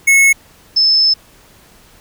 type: tone pair in turn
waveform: square / sine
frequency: 2190 / 5245 Hz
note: C#7 / E8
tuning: -22 / -10 cents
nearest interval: octave + minor third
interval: 1512 cents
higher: second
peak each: -7 / -8 dBFS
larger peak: first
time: 0.07-0.33 / 0.76-1.14 s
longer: second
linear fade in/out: 10 ms
effects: pink hiss -46 dBFS RMS until 2 s